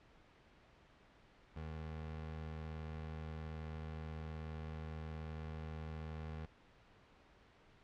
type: tone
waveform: 25% pulse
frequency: 78.8 Hz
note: D#2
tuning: 23 cents sharp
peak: -40 dBFS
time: 1.56-6.46 s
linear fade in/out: 5 ms
effects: pink hiss -65 dBFS RMS until 7.83 s + low-pass 3000 Hz 12 dB/octave

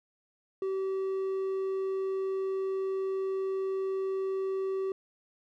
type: tone with hard clipping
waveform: sine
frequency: 383.9 Hz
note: G4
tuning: 36 cents flat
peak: -30 dBFS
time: 0.62-4.92 s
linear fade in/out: 2 ms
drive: 3 dB
effects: none

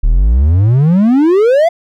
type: exponential sweep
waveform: triangle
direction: up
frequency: 34.65 to 702 Hz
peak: -4 dBFS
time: 0.03-1.69 s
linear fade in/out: 10 ms
effects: none

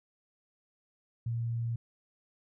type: tone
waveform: sine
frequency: 116.54 Hz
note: A#2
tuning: in tune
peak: -30 dBFS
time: 1.26-1.76 s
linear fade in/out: 5 ms
effects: none

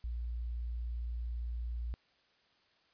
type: tone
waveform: sine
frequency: 58.8 Hz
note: A#1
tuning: 16 cents sharp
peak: -35 dBFS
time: 0.04-1.94 s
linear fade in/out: 0 ms
effects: white hiss -70 dBFS RMS until 2.93 s + resampled to 11025 Hz

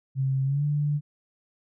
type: tone with pitch glide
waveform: sine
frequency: 134 to 146.97 Hz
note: C3 to D3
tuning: +42 to +2 cents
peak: -22 dBFS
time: 0.15-1.01 s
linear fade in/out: 50 ms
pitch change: +160 cents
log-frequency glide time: 0.44-0.64 s
effects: none

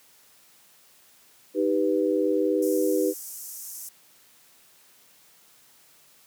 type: chord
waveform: sine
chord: Eb augmented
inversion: none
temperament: equal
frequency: 311.1 / 392 / 493.9 Hz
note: Eb4 / G4 / B4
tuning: 0 / 0 / 0 cents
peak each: -25 dBFS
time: 1.54-3.14 s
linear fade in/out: 50 ms
type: band-pass noise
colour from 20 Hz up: white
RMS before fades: -39 dBFS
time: 2.62-3.89 s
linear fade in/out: 5 ms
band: 5600 to 16000 Hz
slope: 48 dB/octave
effects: white hiss -57 dBFS RMS until 6.26 s + high-pass 100 Hz 12 dB/octave

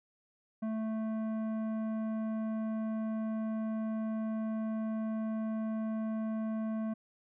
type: tone with tanh clipping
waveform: sine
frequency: 220 Hz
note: A3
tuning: in tune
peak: -34 dBFS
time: 0.62-6.94 s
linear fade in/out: 10 ms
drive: 12 dB
effects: none

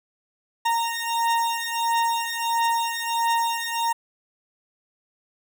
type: beating tone pair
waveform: 40% pulse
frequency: 925 / 926.5 Hz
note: A#5 / A#5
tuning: -14 / -11 cents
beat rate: 1.5 Hz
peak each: -24 dBFS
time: 0.65-3.93 s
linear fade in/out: 10 ms
effects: none

